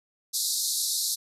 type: band-pass noise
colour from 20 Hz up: pink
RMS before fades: -28 dBFS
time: 0.33-1.16 s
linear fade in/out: 20 ms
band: 3800 to 13000 Hz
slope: 96 dB/octave
effects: none